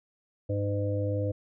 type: harmonic tone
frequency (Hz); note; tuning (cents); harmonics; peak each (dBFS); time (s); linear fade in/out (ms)
101.5; G#2; -39; 1 / 3 / 5 / 6; -28 / -35 / -32 / -39; 0.49-1.32; 10
effects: none